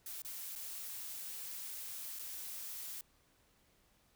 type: noise with dropouts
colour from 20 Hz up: blue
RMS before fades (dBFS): -45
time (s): 0.06-3.01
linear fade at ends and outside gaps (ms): 2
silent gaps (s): 0.22-0.248 / 0.554-0.559 / 2.189-2.193
effects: pink hiss -71 dBFS RMS until 4.15 s